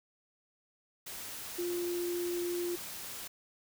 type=tone in noise; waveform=sine; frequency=350 Hz; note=F4; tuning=4 cents sharp; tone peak=-32 dBFS; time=1.58-2.76 s; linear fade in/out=10 ms; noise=white; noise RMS=-43 dBFS; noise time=1.06-3.28 s; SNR=+8 dB; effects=none